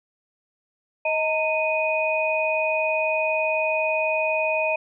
sine tone cluster, 629 / 911 / 2488 Hz, D#5 / A#5 / D#7, +19 / -40 / -1 cents, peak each -23 / -29 / -24 dBFS, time 1.05-4.76 s, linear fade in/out 5 ms, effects none

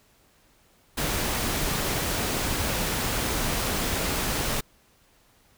pink noise, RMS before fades -27 dBFS, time 0.97-4.61 s, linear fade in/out 10 ms, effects pink hiss -61 dBFS RMS until 5.57 s

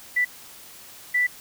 sine tone bursts at uneven times, 1975.5 Hz, B6, in tune, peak -18 dBFS, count 2, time 0.16-0.25 / 1.14-1.27 s, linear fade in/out 10 ms, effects white hiss -45 dBFS RMS until 1.4 s

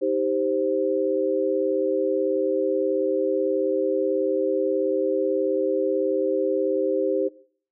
sine chord, C minor, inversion first, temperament just, 314 / 392.4 / 523.3 Hz, Eb4 / G4 / C5, +16 / +2 / 0 cents, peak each -27 / -24 / -24 dBFS, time 0.01-7.29 s, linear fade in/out 20 ms, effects noise-tail reverb RT60 0.5 s tail -18 dB re dry

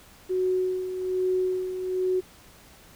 sine tone with tremolo, 370 Hz, F#4, in tune, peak -21 dBFS, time 0.29-2.21 s, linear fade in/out 20 ms, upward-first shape sine, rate 1.2 Hz, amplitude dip 60%, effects pink hiss -52 dBFS RMS until 2.95 s

